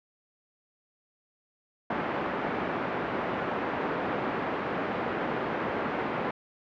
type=band-pass noise; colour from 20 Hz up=pink; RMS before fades=-31 dBFS; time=1.9-6.31 s; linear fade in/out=5 ms; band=240 to 1700 Hz; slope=12 dB/octave; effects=low-pass 3000 Hz 12 dB/octave